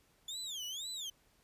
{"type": "tone with vibrato", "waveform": "30% pulse", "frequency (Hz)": 3429, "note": "A7", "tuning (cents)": -45, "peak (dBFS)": -37, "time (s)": [0.28, 1.1], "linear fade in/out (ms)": 5, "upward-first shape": "sine", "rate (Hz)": 2, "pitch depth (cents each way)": 270, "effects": ["pink hiss -70 dBFS RMS until 1.43 s", "resampled to 32000 Hz"]}